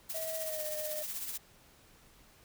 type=noise with tremolo; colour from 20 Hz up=blue; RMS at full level=-37 dBFS; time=0.09-1.38 s; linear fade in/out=10 ms; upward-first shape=triangle; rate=16 Hz; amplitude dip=55%
type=tone with pitch glide; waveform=triangle; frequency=642 to 612.3 Hz; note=E5 to D#5; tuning=-46 to -28 cents; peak=-36 dBFS; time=0.14-1.03 s; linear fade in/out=10 ms; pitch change=-82 cents; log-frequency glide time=0.37-0.64 s
effects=pink hiss -61 dBFS RMS until 2.44 s